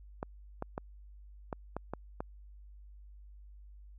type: clicks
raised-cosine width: 1 ms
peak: -22 dBFS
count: 7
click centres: 0.229 / 0.624 / 0.779 / 1.528 / 1.766 / 1.936 / 2.205 s
effects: added 50 Hz sine -50 dBFS peak until 3.98 s